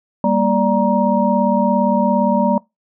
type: tone cluster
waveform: sine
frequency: 198.5 / 235.9 / 586 / 941 Hz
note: G3 / A#3 / D5 / A#5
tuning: +22 / +21 / -4 / +16 cents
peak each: -18 dBFS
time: 0.24-2.58 s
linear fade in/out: 2 ms
effects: noise-tail reverb RT60 0.2 s tail -24 dB re dry